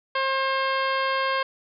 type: harmonic tone with a mistuned harmonic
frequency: 534 Hz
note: C5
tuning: 35 cents sharp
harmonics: 1 / 2 / 3 / 4 / 5 / 6 / 7 / 8 / 9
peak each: -28 / -25 / -29 / -33 / -36 / -35 / -44 / -40 / -41 dBFS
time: 0.15-1.43 s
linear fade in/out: 5 ms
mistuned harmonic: 7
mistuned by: -43 cents
effects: none